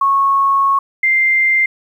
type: tone pair in turn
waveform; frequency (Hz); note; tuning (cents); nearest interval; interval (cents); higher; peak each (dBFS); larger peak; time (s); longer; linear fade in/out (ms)
sine; 1100 / 2093; C#6 / C7; -14 / 0; major seventh; 1114; second; -10; neither; 0.01-0.79 / 1.03-1.66; first; 5
effects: 8-bit